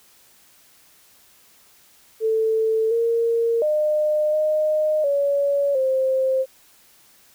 sine tone with pitch steps, 442.8 / 462.4 / 607 / 615 / 565 / 526 Hz, A4 / A#4 / D#5 / D#5 / C#5 / C5, +11 / -14 / -43 / -20 / +33 / +9 cents, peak -17 dBFS, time 2.2-6.46 s, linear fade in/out 50 ms, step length 710 ms, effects white hiss -54 dBFS RMS until 7.34 s

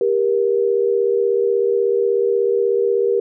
sine tone pair together, 396.6 / 473 Hz, G4 / A#4, +20 / +25 cents, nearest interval minor third, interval 305 cents, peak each -17 dBFS, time 0.01-3.2 s, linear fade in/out 2 ms, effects none

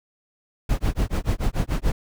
brown noise with tremolo, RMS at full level -19 dBFS, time 0.69-1.92 s, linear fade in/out 5 ms, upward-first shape sine, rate 6.9 Hz, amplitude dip 100%, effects none

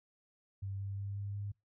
sine tone with pitch steps, 98 / 98.85 / 99.71 / 100.58 / 101.46 Hz, G2 / G2 / G2 / G2 / G#2, 0 / +15 / +30 / +45 / -40 cents, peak -37 dBFS, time 0.62-1.52 s, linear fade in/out 10 ms, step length 180 ms, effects noise-tail reverb RT60 0.2 s tail -25 dB re dry

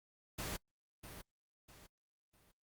pink noise with echo, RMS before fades -42 dBFS, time 0.38-0.57 s, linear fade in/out 10 ms, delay 650 ms, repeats 3, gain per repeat -9 dB, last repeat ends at 2.52 s, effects noise-tail reverb RT60 0.1 s tail -25 dB re dry + Opus 48 kbps

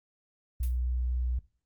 sine tone with vibrato, 61.74 Hz, B1, in tune, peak -27 dBFS, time 0.6-1.39 s, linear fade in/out 5 ms, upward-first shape triangle, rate 4 Hz, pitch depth 8 cents each way
blue noise with exponential decay, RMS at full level -42 dBFS, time 0.63-0.79 s, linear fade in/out 1 ms, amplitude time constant 34 ms
effects noise-tail reverb RT60 0.4 s tail -19 dB re dry + Opus 32 kbps

